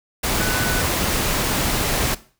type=tone in noise; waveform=sine; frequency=1492 Hz; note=F#6; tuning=14 cents sharp; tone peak=-25 dBFS; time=0.4-0.82 s; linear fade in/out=10 ms; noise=pink; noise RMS=-21 dBFS; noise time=0.23-2.15 s; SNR=-7 dB; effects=noise-tail reverb RT60 0.4 s tail -17 dB re dry